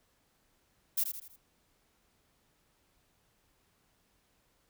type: noise with echo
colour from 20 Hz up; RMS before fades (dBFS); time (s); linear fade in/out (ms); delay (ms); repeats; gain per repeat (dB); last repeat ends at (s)
violet; -29; 0.97-1.04; 10; 81; 4; -7; 1.364
effects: pink hiss -72 dBFS RMS until 4.69 s